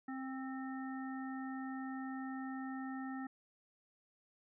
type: harmonic tone with a mistuned harmonic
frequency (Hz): 264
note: C4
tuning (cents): +16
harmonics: 1 / 3 / 5 / 7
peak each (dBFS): -41 / -49 / -52 / -52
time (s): 0.08-3.27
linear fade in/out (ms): 5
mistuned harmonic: 7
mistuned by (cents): -15
effects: none